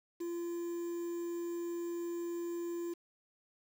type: tone with quantisation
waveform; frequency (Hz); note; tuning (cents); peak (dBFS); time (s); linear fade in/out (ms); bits
triangle; 343; F4; -31; -34; 0.2-2.94; 10; 9
effects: none